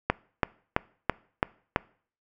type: click train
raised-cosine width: 0.5 ms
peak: -6 dBFS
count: 6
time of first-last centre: 0.1-1.761 s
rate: 3.01 Hz
effects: noise-tail reverb RT60 0.5 s tail -23 dB re dry